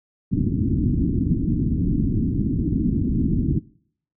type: low-pass noise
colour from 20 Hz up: white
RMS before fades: -21 dBFS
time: 0.31-3.6 s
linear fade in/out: 20 ms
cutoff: 300 Hz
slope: 48 dB/octave
effects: noise-tail reverb RT60 0.6 s tail -22 dB re dry